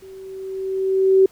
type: tone with level ramp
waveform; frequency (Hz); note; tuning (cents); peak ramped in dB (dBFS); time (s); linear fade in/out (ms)
sine; 382.4; G4; -43; -38 to -8; 0.02-1.26; 5
effects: pink hiss -53 dBFS RMS until 1.31 s